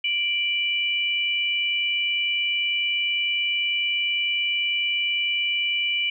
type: tone pair together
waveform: sine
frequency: 2349 / 2960 Hz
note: D7 / F#7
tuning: 0 / 0 cents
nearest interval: major third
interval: 400 cents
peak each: -24 dBFS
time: 0.04-6.1 s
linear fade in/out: 5 ms
effects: none